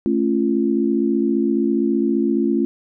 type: chord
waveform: sine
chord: A augmented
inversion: none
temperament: just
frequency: 220 / 275 / 343.8 Hz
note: A3 / C#4 / E#4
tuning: 0 / -14 / -27 cents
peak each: -20 dBFS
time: 0.06-2.65 s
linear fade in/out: 0 ms
effects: none